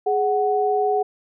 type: tone pair together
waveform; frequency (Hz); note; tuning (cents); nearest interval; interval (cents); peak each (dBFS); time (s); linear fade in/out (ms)
sine; 417.2 / 743.4; G#4 / F#5; +8 / +8; minor seventh; 1000; -20 / -20; 0.06-1.03; 10
effects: none